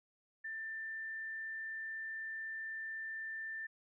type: tone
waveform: sine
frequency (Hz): 1782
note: A6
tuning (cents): +22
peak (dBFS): -40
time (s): 0.44-3.67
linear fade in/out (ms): 10
effects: none